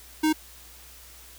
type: tone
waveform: square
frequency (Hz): 311.1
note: D#4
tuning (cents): 0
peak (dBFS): -20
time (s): 0.23-0.33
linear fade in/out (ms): 10
effects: added 60 Hz sine -52 dBFS peak until 1.38 s + white hiss -49 dBFS RMS until 1.38 s

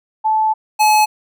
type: tone pair in turn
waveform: sine / square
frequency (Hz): 871 / 854.1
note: A5 / G#5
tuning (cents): -18 / +48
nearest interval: unison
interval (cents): 34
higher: first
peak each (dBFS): -12 / -10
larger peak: second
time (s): 0.24-0.54 / 0.79-1.06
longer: first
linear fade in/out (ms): 20
effects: none

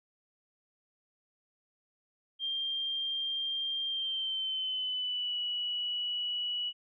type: tone with pitch glide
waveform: sine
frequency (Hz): 3186 to 2938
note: G7 to F#7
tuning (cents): +27 to -13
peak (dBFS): -31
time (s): 2.39-6.73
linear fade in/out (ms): 50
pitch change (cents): -140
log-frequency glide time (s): 3.87-5.38
effects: none

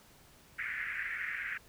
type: band-pass noise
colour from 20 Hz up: pink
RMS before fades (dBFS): -38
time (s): 0.58-1.58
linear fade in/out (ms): 10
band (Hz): 1600 to 2200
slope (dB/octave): 48
effects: pink hiss -60 dBFS RMS until 1.68 s

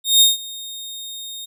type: tone with ADSR envelope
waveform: sawtooth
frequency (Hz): 3700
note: A#7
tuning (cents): -14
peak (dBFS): -5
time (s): 0.04-1.46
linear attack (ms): 170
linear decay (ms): 160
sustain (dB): -22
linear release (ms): 16
effects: none

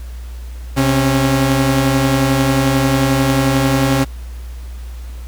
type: tone pair together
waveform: sawtooth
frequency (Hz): 131.29 / 273.8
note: C3 / C#4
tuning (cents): +6 / -21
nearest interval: octave + minor second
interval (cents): 1273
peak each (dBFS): -11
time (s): 0.76-4.05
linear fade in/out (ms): 20
effects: added 60 Hz sine -26 dBFS peak until 5.27 s + pink hiss -44 dBFS RMS until 5.27 s

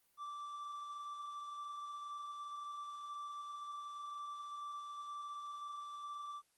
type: tone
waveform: triangle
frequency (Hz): 1169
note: D6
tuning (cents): -8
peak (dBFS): -40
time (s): 0.17-6.42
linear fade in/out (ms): 50
effects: white hiss -75 dBFS RMS until 6.57 s + Opus 32 kbps

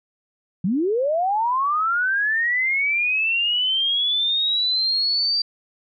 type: linear sweep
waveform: sine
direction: up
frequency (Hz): 163.9 to 4699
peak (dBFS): -18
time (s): 0.64-5.42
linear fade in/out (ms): 5
effects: none

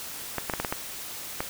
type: clicks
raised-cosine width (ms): 0.5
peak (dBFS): -12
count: 7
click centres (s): 0.383 / 0.498 / 0.537 / 0.6 / 0.648 / 0.725 / 1.405
effects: white hiss -38 dBFS RMS until 1.49 s

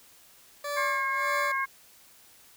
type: tone with tremolo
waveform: 20% pulse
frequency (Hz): 579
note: D5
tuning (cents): -25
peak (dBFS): -24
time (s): 0.64-1.52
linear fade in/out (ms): 5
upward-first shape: sine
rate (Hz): 1.7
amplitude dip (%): 85
type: harmonic tone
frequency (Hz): 539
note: C#5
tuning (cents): -49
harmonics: 2 / 3 / 4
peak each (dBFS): -29 / -31 / -32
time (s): 0.76-1.66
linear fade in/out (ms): 20
effects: white hiss -56 dBFS RMS until 2.56 s

